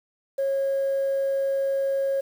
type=tone; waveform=sine; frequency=546 Hz; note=C#5; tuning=26 cents flat; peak=-20 dBFS; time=0.38-2.21 s; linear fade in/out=10 ms; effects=tanh soft clip ceiling -19 dBFS + 8-bit